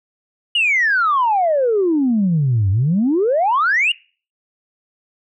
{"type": "exponential two-way sweep", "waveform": "sine", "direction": "down then up", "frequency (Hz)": [2936, 92.5, 2936], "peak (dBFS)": -12, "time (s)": [0.55, 3.92], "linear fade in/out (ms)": 5, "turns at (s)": 2.7, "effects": ["noise-tail reverb RT60 0.4 s tail -24 dB re dry", "tanh soft clip ceiling -9 dBFS"]}